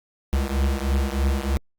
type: beating tone pair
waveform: square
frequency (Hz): 67 / 70.2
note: C2 / C#2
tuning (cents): +42 / +22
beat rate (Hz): 3.2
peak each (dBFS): -23 / -25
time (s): 0.33-1.57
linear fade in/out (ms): 0
effects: Opus 48 kbps